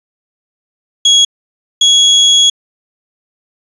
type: tone pair in turn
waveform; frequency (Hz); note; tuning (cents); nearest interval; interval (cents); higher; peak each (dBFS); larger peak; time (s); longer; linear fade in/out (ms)
35% pulse; 3322 / 3334; G#7 / G#7; 0 / +6; unison; 6; second; -3; neither; 1.05-1.25 / 1.81-2.5; second; 5
effects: resampled to 24000 Hz